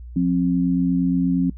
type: tone pair together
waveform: sine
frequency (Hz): 177.3 / 265.8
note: F3 / C4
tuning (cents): +26 / +27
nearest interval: perfect fifth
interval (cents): 701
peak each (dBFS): -19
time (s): 0.16-1.5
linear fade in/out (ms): 5
effects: noise-tail reverb RT60 0.1 s tail -21 dB re dry + added 60 Hz sine -34 dBFS peak until 1.57 s